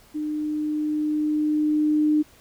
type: tone with level ramp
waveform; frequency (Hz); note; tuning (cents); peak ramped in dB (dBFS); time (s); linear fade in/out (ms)
sine; 303.1; D#4; -45; -25 to -16; 0.14-2.23; 20
effects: pink hiss -54 dBFS RMS until 2.4 s